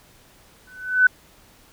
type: tone with exponential growth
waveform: sine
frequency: 1504 Hz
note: F#6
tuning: 28 cents sharp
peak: -8 dBFS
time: 0.67-1.07 s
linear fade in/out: 5 ms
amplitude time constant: 85 ms
effects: pink hiss -53 dBFS RMS until 1.72 s